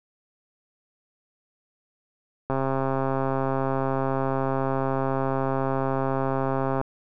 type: click train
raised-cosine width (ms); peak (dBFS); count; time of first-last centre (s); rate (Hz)
1; -12; 579; 2.5-6.813; 134
effects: none